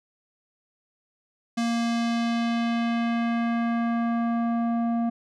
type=tone with low-pass filter sweep; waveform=square; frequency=233.1 Hz; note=A#3; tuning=in tune; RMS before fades=-25 dBFS; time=1.57-5.1 s; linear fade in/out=10 ms; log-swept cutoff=6900 to 730 Hz; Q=1.1; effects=none